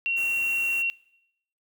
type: tone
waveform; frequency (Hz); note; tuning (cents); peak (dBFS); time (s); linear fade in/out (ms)
sine; 2738; F7; -35; -23; 0.06-0.9; 0
type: band-stop noise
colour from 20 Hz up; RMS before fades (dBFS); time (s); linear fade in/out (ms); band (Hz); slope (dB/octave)
white; -41; 0.16-0.83; 20; 2800 to 6000; 48
effects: noise-tail reverb RT60 0.8 s tail -22 dB re dry